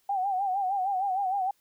sine tone with vibrato, 771 Hz, G5, 29 cents flat, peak -25 dBFS, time 0.09-1.51 s, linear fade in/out 5 ms, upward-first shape sine, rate 6.5 Hz, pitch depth 90 cents each way, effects white hiss -69 dBFS RMS until 1.6 s

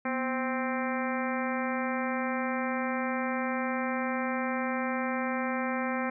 harmonic tone with a mistuned harmonic, 261.6 Hz, C4, in tune, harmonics 1 / 2 / 3 / 4 / 5 / 6 / 7 / 8 / 9, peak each -32 / -35 / -37 / -38 / -39 / -40 / -40 / -41 / -42 dBFS, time 0.05-6.1 s, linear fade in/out 5 ms, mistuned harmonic 1, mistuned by -110 cents, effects none

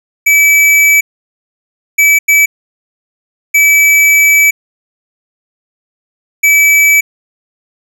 square tone bursts at uneven times, 2300 Hz, D7, 37 cents flat, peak -5 dBFS, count 5, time 0.26-1.01 / 1.98-2.19 / 2.28-2.46 / 3.54-4.51 / 6.43-7.01 s, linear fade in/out 10 ms, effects none

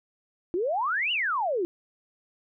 sine exponential two-way sweep, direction up then down, 329.6 to 3020 to 329.6 Hz, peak -24 dBFS, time 0.54-1.65 s, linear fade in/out 0 ms, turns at 1.12 s, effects none

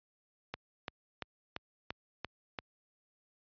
click train, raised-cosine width 0.3 ms, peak -21 dBFS, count 7, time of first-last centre 0.54-2.588 s, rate 2.93 Hz, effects high-pass 60 Hz 12 dB/octave + resampled to 11025 Hz

